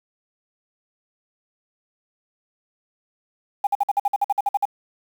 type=tone bursts; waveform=sine; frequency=808 Hz; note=G#5; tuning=48 cents flat; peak=-15 dBFS; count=13; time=3.64-4.654 s; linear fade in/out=5 ms; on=30 ms; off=52 ms; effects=tanh soft clip ceiling -11 dBFS + 7-bit